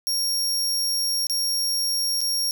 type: tone with dropouts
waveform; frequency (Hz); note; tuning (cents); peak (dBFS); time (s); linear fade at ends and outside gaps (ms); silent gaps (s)
sawtooth; 5570; F8; -5; -19; 0.07-2.51; 0; 1.269-1.298 / 2.207-2.214
effects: none